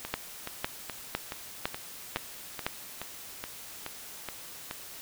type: two click trains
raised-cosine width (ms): 0.3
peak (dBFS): -19 / -12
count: 12 / 6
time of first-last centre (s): 0.05-4.711 / 0.14-2.665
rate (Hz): 2.36 / 1.98
effects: white hiss -45 dBFS RMS until 5.01 s